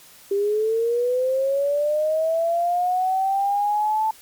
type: linear sweep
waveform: sine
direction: up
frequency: 394 to 882 Hz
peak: -18 dBFS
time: 0.31-4.11 s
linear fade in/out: 5 ms
effects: white hiss -48 dBFS RMS until 4.21 s + MP3 96 kbps